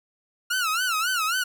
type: tone with vibrato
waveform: sawtooth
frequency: 1384 Hz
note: F6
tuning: 16 cents flat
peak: -19 dBFS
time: 0.5-1.44 s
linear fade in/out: 10 ms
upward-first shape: sine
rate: 3.7 Hz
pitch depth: 170 cents each way
effects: none